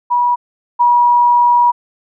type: tone pair in turn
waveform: sine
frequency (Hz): 970 / 963.9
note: B5 / B5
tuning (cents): -31 / -42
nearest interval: unison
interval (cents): 11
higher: first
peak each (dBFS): -10 / -7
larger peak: second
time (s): 0.1-0.36 / 0.79-1.72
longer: second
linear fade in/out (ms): 20
effects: none